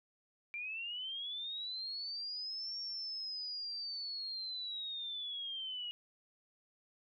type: linear two-way sweep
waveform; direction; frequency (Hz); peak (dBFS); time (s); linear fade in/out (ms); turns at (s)
sine; up then down; 2349 to 5520 to 2873; -39; 0.54-5.91; 0; 2.78
effects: none